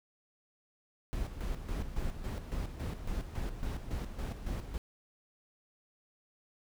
brown noise with tremolo, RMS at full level -35 dBFS, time 1.13-4.78 s, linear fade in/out 0 ms, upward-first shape square, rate 3.6 Hz, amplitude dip 60%, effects none

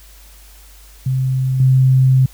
sine tone with level steps, 130.81 Hz, C3, in tune, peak -14 / -8 dBFS, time 1.06-2.26 s, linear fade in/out 5 ms, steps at 1.6 s, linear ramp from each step 2 ms, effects added 50 Hz sine -41 dBFS peak until 2.33 s + white hiss -46 dBFS RMS until 2.33 s

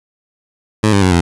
15% pulse tone with pitch steps, 107.6 / 99.82 / 92.6 / 85.9 Hz, A2 / G2 / F#2 / F2, -38 / +32 / +2 / -28 cents, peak -3 dBFS, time 0.83-1.21 s, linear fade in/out 10 ms, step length 95 ms, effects resampled to 24000 Hz

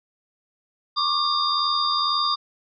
sine tone cluster, 1104 / 1186 / 3646 / 4801 Hz, C#6 / D6 / A#7 / D8, -7 / +17 / -39 / +37 cents, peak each -27 / -24 / -26 / -25 dBFS, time 0.96-2.36 s, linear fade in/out 20 ms, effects none

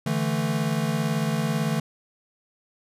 square chord, D suspended second, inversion none, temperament equal, 146.83 / 164.81 / 220 Hz, D3 / E3 / A3, 0 / 0 / 0 cents, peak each -28 dBFS, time 0.06-1.8 s, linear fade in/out 5 ms, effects resampled to 32000 Hz

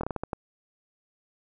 slowing click train, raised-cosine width 1 ms, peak -16 dBFS, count 7, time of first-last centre 0.01-0.332 s, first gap 24 ms, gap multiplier 1.32, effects none

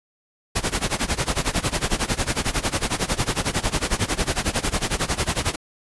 pink noise with tremolo, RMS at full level -20 dBFS, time 0.55-5.56 s, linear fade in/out 10 ms, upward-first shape sine, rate 11 Hz, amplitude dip 90%, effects resampled to 24000 Hz

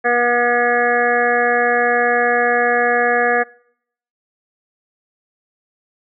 harmonic tone, 241 Hz, B3, 42 cents flat, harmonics 1 / 2 / 3 / 5 / 6 / 7 / 8 / 9, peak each -28 / -18 / -18 / -25 / -29 / -17 / -27 / -28 dBFS, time 0.04-3.44 s, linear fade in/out 20 ms, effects noise-tail reverb RT60 0.7 s tail -25 dB re dry

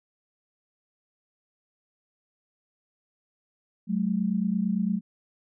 sine tone pair together, 187.25 / 216.1 Hz, F#3 / A3, +21 / -31 cents, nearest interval major second, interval 248 cents, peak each -26 dBFS, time 3.87-5.01 s, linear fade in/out 50 ms, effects none

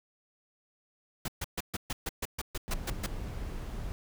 pink noise bursts, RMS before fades -34 dBFS, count 12, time 1.25-3.064 s, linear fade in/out 5 ms, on 32 ms, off 130 ms
brown noise, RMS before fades -37 dBFS, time 2.68-3.92 s, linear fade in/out 0 ms
effects none

